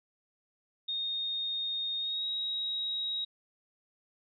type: tone with pitch glide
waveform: sine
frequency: 3695 to 3808 Hz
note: A#7 to A#7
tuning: -16 to +36 cents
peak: -31 dBFS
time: 0.88-3.25 s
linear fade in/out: 10 ms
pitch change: +52 cents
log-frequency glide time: 1.99-2.26 s
effects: none